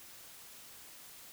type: silence
effects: white hiss -53 dBFS RMS until 1.32 s